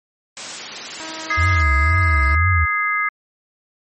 white high-pass noise, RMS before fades -29 dBFS, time 0.37-1.62 s, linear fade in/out 0 ms, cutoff 180 Hz, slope 12 dB/octave
10% pulse tone with pitch glide, 319.4 to 322.7 Hz, D#4 to E4, +45 to -37 cents, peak -23 dBFS, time 1-2.35 s, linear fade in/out 0 ms, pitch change +18 cents, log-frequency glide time 1.51-1.72 s
harmonic tone, 415.3 Hz, G#4, in tune, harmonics 3 / 4 / 5, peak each -21 / -23 / -20 dBFS, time 1.3-3.09 s, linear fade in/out 5 ms
sine tone with vibrato, 78.9 Hz, D#2, 25 cents sharp, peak -14 dBFS, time 1.37-2.66 s, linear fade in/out 20 ms, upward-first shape triangle, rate 2 Hz, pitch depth 300 cents each way
effects MP3 32 kbps

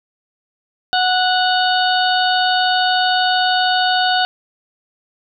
harmonic tone, 737 Hz, F#5, 7 cents flat, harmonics 1 / 2 / 4 / 5 / 6, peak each -16 / -19 / -22 / -23 / -24 dBFS, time 0.93-4.25 s, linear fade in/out 0 ms, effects none

